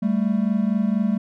triangle tone pair together, 197.4 / 221.6 Hz, G3 / A3, +12 / +13 cents, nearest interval major second, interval 201 cents, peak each -19 dBFS, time 0.02-1.18 s, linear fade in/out 10 ms, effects none

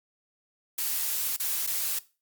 blue noise with dropouts, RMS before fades -29 dBFS, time 0.78-1.99 s, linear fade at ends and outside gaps 5 ms, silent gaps 1.365-1.398 / 1.667-1.673 s, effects noise-tail reverb RT60 0.3 s tail -18 dB re dry + Opus 48 kbps

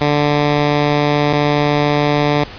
10% pulse tone pair in turn, 146.83 / 146.83 Hz, D3 / D3, 0 / 0 cents, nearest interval unison, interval 0 cents, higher neither, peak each -4 dBFS, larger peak neither, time 0.01-1.33 / 1.33-2.44 s, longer first, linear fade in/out 2 ms, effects pink hiss -33 dBFS RMS until 2.58 s + resampled to 11025 Hz

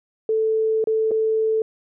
sine tone with dropouts, 440.4 Hz, A4, 2 cents sharp, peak -17 dBFS, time 0.29-1.62 s, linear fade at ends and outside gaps 2 ms, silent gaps 0.841-0.872 / 1.11-1.115 s, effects none

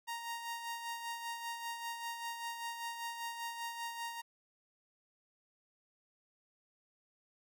sawtooth tone with tremolo, 932.3 Hz, A#5, in tune, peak -34 dBFS, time 0.07-4.22 s, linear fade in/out 20 ms, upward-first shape sine, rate 5.1 Hz, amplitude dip 50%, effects none

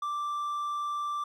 triangle tone, 1174.7 Hz, D6, in tune, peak -28 dBFS, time 0.02-1.24 s, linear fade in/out 5 ms, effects none

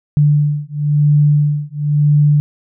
sine beating tone pair, 147 / 147.98 Hz, D3 / D3, +2 / +13 cents, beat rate 0.98 Hz, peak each -13 dBFS, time 0.17-2.4 s, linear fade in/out 0 ms, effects none

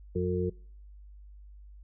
harmonic tone, 90.3 Hz, F#2, 42 cents flat, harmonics 1 / 2 / 4 / 5, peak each -32 / -32 / -32 / -32 dBFS, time 0.15-0.5 s, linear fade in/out 10 ms, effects noise-tail reverb RT60 0.5 s tail -25 dB re dry + added 50 Hz sine -47 dBFS peak until 1.83 s

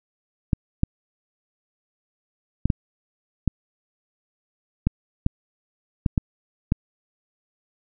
clicks, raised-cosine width 5 ms, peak -6 dBFS, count 10, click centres 0.532 / 0.834 / 2.656 / 2.702 / 3.477 / 4.87 / 5.264 / 6.062 / 6.178 / 6.721 s, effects none

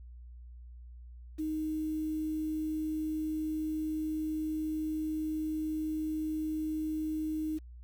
sine tone with quantisation, 311.1 Hz, D#4, in tune, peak -31 dBFS, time 1.38-7.59 s, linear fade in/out 20 ms, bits 9, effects added 60 Hz sine -46 dBFS peak until 7.83 s

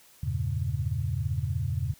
sine chord, E diminished seventh, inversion none, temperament equal with one note detuned, 82.41 / 98 / 115.34 / 138.59 Hz, E2 / G2 / Bb2 / Db3, 0 / 0 / -18 / 0 cents, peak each -32 dBFS, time 0.23-1.94 s, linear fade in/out 5 ms, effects white hiss -57 dBFS RMS until 1.99 s

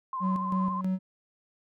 sine tone with vibrato, 1041 Hz, C6, 9 cents flat, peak -30 dBFS, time 0.13-0.81 s, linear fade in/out 2 ms, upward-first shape triangle, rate 14 Hz, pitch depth 53 cents each way
triangle tone with tremolo, 187.1 Hz, F#3, 20 cents sharp, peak -23 dBFS, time 0.2-0.99 s, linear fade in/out 50 ms, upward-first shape square, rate 3.1 Hz, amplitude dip 55%
effects none

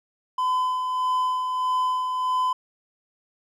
triangle tone with tremolo, 1014 Hz, B5, 45 cents sharp, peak -18 dBFS, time 0.38-2.53 s, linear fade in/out 5 ms, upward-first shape sine, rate 1.6 Hz, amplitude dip 40%, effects none

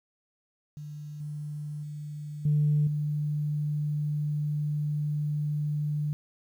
sine tone with level steps, 148.9 Hz, D3, 24 cents sharp, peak -37 / -33 / -35 / -20 / -26 dBFS, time 0.77-6.13 s, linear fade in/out 0 ms, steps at 1.2 / 1.83 / 2.45 / 2.87 s, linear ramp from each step 5 ms, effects tanh soft clip ceiling -16 dBFS + 10-bit

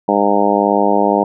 harmonic tone, 101.8 Hz, G#2, 34 cents flat, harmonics 2 / 3 / 4 / 5 / 6 / 7 / 8 / 9, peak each -19 / -19 / -19 / -19 / -19 / -19 / -19 / -19 dBFS, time 0.08-1.24 s, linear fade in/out 5 ms, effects none

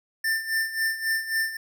square tone with tremolo, 1788 Hz, A6, 27 cents sharp, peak -22 dBFS, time 0.24-1.57 s, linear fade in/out 5 ms, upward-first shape sine, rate 3.7 Hz, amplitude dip 75%, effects none

